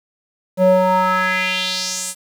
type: tone with band-pass filter sweep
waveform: square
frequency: 185 Hz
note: F#3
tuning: in tune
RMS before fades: -17 dBFS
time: 0.57-2.15 s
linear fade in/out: 50 ms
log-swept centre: 440 to 9400 Hz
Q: 3
effects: 7-bit